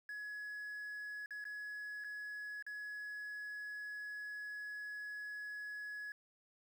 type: tone with dropouts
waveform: sine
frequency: 1686 Hz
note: G#6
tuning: 26 cents sharp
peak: -40 dBFS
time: 0.09-6.12 s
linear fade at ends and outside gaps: 2 ms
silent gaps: 1.26-1.307 / 1.442-1.452 / 2.04-2.044 / 2.625-2.665 s
effects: tanh soft clip ceiling -42 dBFS + 11-bit